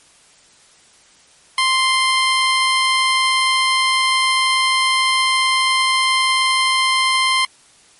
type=tone; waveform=15% pulse; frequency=1046.5 Hz; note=C6; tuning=in tune; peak=-7 dBFS; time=1.58-7.45 s; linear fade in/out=2 ms; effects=white hiss -50 dBFS RMS until 7.99 s + MP3 48 kbps